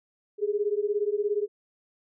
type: beating tone pair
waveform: sine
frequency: 405.1 / 422.1 Hz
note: G#4 / G#4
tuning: -43 / +28 cents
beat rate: 17 Hz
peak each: -27 dBFS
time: 0.38-1.48 s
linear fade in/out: 50 ms
effects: none